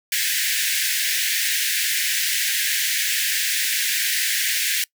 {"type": "high-pass noise", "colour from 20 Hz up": "pink", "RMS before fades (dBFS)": -22, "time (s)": [0.12, 4.84], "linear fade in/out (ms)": 2, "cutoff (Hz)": 1600, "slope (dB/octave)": 96, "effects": ["noise-tail reverb RT60 0.1 s tail -23 dB re dry"]}